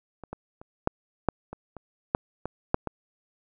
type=clicks; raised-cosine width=1 ms; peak=-26 / -21 / -30 / -8 / -7 / -23 / -26 / -7 / -17 / -6 / -16 dBFS; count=11; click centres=0.237 / 0.33 / 0.615 / 0.874 / 1.287 / 1.53 / 1.767 / 2.149 / 2.456 / 2.744 / 2.873 s; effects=none